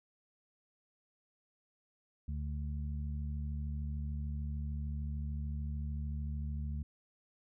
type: harmonic tone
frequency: 73.4 Hz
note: D2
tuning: in tune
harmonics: 1 / 2 / 3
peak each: -36 / -43 / -47 dBFS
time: 2.28-6.83 s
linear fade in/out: 5 ms
effects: none